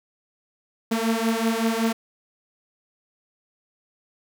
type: beating tone pair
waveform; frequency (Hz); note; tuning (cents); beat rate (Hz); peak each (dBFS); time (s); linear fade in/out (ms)
sawtooth; 223.7 / 229; A3 / A#3; +29 / -31; 5.3; -20; 0.91-1.93; 10
effects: none